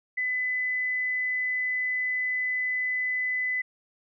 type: tone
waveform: sine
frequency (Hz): 2007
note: B6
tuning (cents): +27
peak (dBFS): -25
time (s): 0.17-3.62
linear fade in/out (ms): 10
effects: none